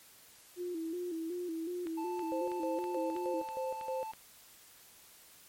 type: tone with vibrato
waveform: sine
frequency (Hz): 340.3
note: F4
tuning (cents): -45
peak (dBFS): -35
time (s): 0.56-3.44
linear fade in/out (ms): 50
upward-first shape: square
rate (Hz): 2.7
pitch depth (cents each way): 76
type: click train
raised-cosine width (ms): 0.3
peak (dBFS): -32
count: 8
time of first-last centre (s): 1.87-4.135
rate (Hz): 3.09
type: tone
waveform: triangle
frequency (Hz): 881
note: A5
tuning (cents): +2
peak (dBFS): -37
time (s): 1.97-4.12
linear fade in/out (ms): 10
type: tone with tremolo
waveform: sine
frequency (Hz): 522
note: C5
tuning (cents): -4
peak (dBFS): -34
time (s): 2.32-4.03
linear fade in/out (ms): 0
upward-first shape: square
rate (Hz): 3.2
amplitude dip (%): 80
effects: white hiss -58 dBFS RMS until 5.48 s + MP3 64 kbps